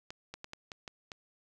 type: clicks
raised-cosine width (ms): 0.2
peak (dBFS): -25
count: 7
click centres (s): 0.105 / 0.34 / 0.444 / 0.534 / 0.718 / 0.878 / 1.118
effects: none